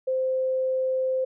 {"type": "tone", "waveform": "sine", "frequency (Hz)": 520, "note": "C5", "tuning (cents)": -11, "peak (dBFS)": -22, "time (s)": [0.07, 1.25], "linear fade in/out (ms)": 10, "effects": []}